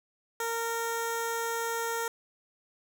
10% pulse tone with notch filter, 461.1 Hz, A#4, 19 cents flat, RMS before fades -32 dBFS, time 0.4-2.08 s, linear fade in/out 2 ms, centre 2600 Hz, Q 1.2, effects none

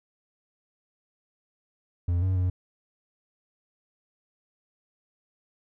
triangle tone with pitch steps, 87.2 / 93.6 / 91 Hz, F2 / F#2 / F#2, -2 / +20 / -28 cents, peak -20 dBFS, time 2.08-2.5 s, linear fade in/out 5 ms, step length 140 ms, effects none

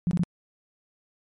sine tone bursts, 174.61 Hz, F3, in tune, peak -20 dBFS, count 3, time 0.07-0.235 s, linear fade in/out 0 ms, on 41 ms, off 21 ms, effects MP3 48 kbps

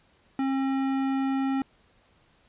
sine tone with tanh clipping, 269 Hz, C4, 48 cents sharp, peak -26 dBFS, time 0.39-1.62 s, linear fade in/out 2 ms, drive 17 dB, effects pink hiss -63 dBFS RMS until 2.48 s + resampled to 8000 Hz

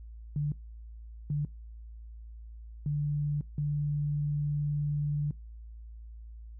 sine tone bursts at uneven times, 146.83 Hz, D3, in tune, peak -27 dBFS, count 4, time 0.36-0.52 / 1.3-1.45 / 2.86-3.41 / 3.58-5.31 s, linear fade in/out 2 ms, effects noise-tail reverb RT60 0.2 s tail -22 dB re dry + added 56 Hz sine -43 dBFS peak until 6.59 s

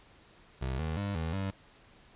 25% pulse tone with pitch steps, 65.3 / 79.4 / 100.5 / 81.1 / 97 Hz, C2 / D#2 / G2 / E2 / G2, -3 / +36 / +44 / -28 / -18 cents, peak -28 dBFS, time 0.61-1.51 s, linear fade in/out 10 ms, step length 180 ms, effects pink hiss -59 dBFS RMS until 2.15 s + resampled to 8000 Hz

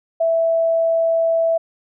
sine tone, 659.3 Hz, E5, in tune, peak -14 dBFS, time 0.2-1.58 s, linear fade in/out 10 ms, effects none

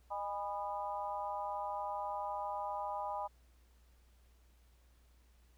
harmonic tone with a mistuned harmonic, 204.2 Hz, G#3, 29 cents flat, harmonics 3 / 4 / 5 / 6, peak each -44 / -40 / -41 / -48 dBFS, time 0.1-3.28 s, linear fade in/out 20 ms, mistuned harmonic 5, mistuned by -55 cents, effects added 60 Hz sine -63 dBFS peak until 5.57 s + pink hiss -73 dBFS RMS until 5.57 s

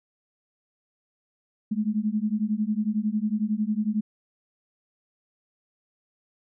sine beating tone pair, 207.7 / 218.7 Hz, G#3 / A3, 0 / -10 cents, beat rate 11 Hz, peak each -26 dBFS, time 1.71-4.01 s, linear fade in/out 10 ms, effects none

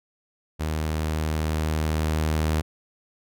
sawtooth tone with level ramp, 78 Hz, D#2, 5 cents sharp, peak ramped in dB -21 to -17 dBFS, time 0.59-2.62 s, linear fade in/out 20 ms, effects none

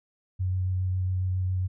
sine tone with vibrato, 92.5 Hz, F#2, in tune, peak -24 dBFS, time 0.39-1.68 s, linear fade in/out 20 ms, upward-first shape square, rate 7.3 Hz, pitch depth 10 cents each way, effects none

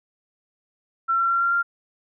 sine tone with pitch steps, 1352 / 1361.4 / 1370.9 / 1380.4 / 1390 Hz, E6 / F6 / F6 / F6 / F6, +43 / -45 / -33 / -21 / -9 cents, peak -18 dBFS, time 1.08-1.63 s, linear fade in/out 20 ms, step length 110 ms, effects none

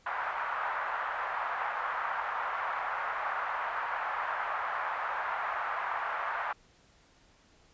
white band-pass noise, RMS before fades -34 dBFS, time 0.06-6.53 s, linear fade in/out 5 ms, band 750 to 1500 Hz, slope 24 dB/octave, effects pink hiss -63 dBFS RMS until 7.73 s + resampled to 16000 Hz

